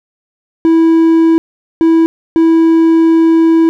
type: tone bursts at uneven times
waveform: triangle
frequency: 327.3 Hz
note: E4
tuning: 12 cents flat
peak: -3 dBFS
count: 3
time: 0.65-1.38 / 1.81-2.06 / 2.36-3.69 s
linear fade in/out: 0 ms
effects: none